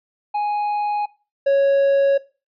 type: tone pair in turn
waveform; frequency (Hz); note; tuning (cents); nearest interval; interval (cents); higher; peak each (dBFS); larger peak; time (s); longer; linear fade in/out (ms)
triangle; 831 / 553.6; G#5 / C#5; +1 / -2; perfect fifth; 703; first; -17 / -11; second; 0.34-1.06 / 1.46-2.18; neither; 10
effects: noise-tail reverb RT60 0.3 s tail -18 dB re dry + resampled to 11025 Hz